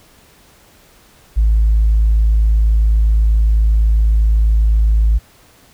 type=tone with tanh clipping; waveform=triangle; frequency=53.9 Hz; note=A1; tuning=35 cents flat; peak=-9 dBFS; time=1.36-5.19 s; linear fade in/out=20 ms; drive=5 dB; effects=pink hiss -48 dBFS RMS until 5.73 s